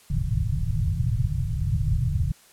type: low-pass noise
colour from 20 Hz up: white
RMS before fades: -24 dBFS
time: 0.1-2.32 s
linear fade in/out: 5 ms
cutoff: 160 Hz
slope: 96 dB/octave
effects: white hiss -54 dBFS RMS until 2.52 s + low-pass 12000 Hz 12 dB/octave